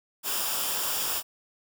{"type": "noise with comb filter", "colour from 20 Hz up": "white", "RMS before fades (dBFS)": -29, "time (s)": [0.23, 1.23], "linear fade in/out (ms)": 50, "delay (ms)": 0.48, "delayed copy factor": -0.6, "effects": []}